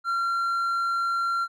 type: tone with hard clipping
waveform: sine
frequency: 1372 Hz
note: F6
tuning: 31 cents flat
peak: -24 dBFS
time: 0.04-1.48 s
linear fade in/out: 50 ms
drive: 3 dB
effects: none